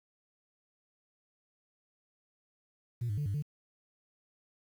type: tone with pitch steps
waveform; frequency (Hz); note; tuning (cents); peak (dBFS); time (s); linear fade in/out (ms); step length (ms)
sine; 118.9 / 103 / 146.7 / 99.6 / 147.6; A#2 / G#2 / D3 / G2 / D3; +35 / -14 / -2 / +28 / +9; -29; 3.01-3.425; 10; 83
effects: tanh soft clip ceiling -28 dBFS + 10-bit